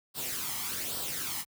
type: noise with flanger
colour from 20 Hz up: white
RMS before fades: -35 dBFS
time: 0.14-1.45 s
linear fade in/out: 50 ms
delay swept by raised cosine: 0.22 to 0.98 ms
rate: 1.2 Hz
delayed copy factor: +0.6
effects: high-pass 60 Hz 12 dB/octave